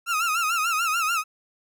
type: tone with vibrato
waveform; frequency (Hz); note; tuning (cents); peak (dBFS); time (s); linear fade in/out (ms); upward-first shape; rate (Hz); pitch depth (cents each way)
30% pulse; 1319; E6; +1; -19; 0.06-1.24; 50; sine; 6.8; 110
effects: none